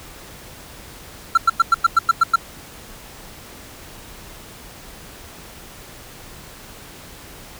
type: tone bursts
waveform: triangle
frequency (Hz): 1355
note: E6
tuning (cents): +47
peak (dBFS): -7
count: 9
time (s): 1.35-2.359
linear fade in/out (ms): 5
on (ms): 25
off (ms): 98
effects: pink hiss -40 dBFS RMS until 7.59 s